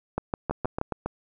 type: two click trains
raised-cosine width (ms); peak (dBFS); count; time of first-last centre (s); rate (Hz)
1; -12 / -14; 5 / 5; 0.18-0.814 / 0.51-1.06; 6.31 / 7.27
effects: none